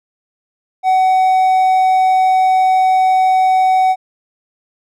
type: tone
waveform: triangle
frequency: 751 Hz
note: F#5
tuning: 26 cents sharp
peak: -7 dBFS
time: 0.83-3.96 s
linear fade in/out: 50 ms
effects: none